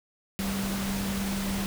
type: tone in noise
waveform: sine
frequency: 196 Hz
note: G3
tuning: in tune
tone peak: -29 dBFS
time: 0.39-1.66 s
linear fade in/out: 0 ms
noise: pink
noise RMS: -34 dBFS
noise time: 0.39-1.66 s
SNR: +2 dB
effects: none